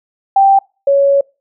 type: tone pair in turn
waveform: sine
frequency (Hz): 784 / 557.7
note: G5 / C#5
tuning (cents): 0 / +10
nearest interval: tritone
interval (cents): 590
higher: first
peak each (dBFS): -5 / -7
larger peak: first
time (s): 0.36-0.59 / 0.87-1.21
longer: second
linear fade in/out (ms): 5
effects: noise-tail reverb RT60 0.3 s tail -25 dB re dry

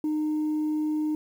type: tone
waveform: sine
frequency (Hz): 306.1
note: D#4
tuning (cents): -28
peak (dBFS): -22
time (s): 0.04-1.15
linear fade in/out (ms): 2
effects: tanh soft clip ceiling -22 dBFS + 9-bit

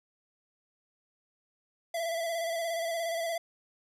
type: tone with vibrato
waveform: square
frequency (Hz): 668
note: E5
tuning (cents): +23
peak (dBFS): -31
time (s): 1.94-3.38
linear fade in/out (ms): 5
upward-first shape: square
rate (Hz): 17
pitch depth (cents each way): 31
effects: resampled to 32000 Hz

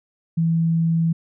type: tone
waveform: sine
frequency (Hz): 164.81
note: E3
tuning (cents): 0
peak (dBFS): -16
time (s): 0.37-1.13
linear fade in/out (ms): 10
effects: none

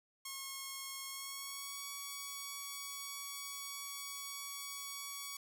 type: tone with pitch glide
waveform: 5% pulse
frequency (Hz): 1085 to 1124.6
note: C#6 to C#6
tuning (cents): -37 to +25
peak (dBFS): -31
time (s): 0.25-5.37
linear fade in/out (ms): 5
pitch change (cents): +62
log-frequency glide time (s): 1.08-1.79
effects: none

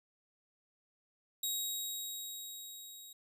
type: tone with level ramp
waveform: 15% pulse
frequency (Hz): 3800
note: A#7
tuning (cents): +33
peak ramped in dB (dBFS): -26 to -43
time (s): 1.43-3.13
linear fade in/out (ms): 5
effects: none

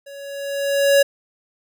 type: tone with level ramp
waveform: square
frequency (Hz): 560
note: C#5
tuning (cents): +18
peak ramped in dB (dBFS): -37 to -10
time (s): 0.06-1.03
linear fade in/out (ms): 10
effects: none

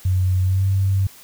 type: tone with pitch glide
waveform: sine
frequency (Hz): 92.5 to 96.76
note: F#2 to G2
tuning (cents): 0 to -22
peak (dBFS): -15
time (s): 0.05-1.07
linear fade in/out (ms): 5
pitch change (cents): +78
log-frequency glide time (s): 0.42-0.66
effects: white hiss -45 dBFS RMS until 1.23 s

